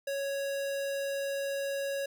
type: tone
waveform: square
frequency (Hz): 554.4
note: C#5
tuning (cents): 0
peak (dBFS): -32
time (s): 0.07-2.06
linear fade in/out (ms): 5
effects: none